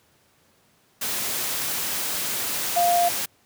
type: tone in noise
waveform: sine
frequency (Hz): 698.5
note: F5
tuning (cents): 0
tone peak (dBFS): -17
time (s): 2.76-3.09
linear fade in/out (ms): 10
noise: white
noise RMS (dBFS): -27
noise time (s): 1.01-3.26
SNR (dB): +7
effects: pink hiss -61 dBFS RMS until 3.45 s + high-pass 100 Hz 12 dB/octave